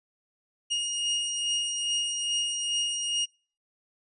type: beating tone pair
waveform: sawtooth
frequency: 2859 / 2861.4 Hz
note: F7 / F7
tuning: +40 / +41 cents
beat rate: 2.4 Hz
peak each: -32 / -24 dBFS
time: 0.7-3.26 s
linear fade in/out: 20 ms
effects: noise-tail reverb RT60 0.4 s tail -26 dB re dry + resampled to 22050 Hz